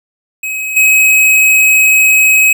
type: tone with level steps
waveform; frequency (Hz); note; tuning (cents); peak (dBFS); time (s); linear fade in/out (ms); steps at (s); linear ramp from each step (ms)
square; 2546; D#7; +39; -17 / -6; 0.43-2.53; 5; 0.76; 10
effects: none